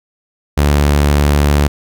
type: tone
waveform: sawtooth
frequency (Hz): 72.6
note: D2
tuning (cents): -19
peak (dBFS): -5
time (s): 0.57-1.68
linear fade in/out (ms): 10
effects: none